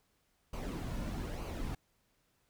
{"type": "noise with flanger", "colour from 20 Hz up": "brown", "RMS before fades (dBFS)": -39, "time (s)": [0.53, 1.75], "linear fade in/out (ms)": 5, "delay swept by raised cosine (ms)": [0.55, 2.55], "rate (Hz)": 1.1, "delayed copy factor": -0.5, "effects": ["pink hiss -75 dBFS RMS until 2.49 s"]}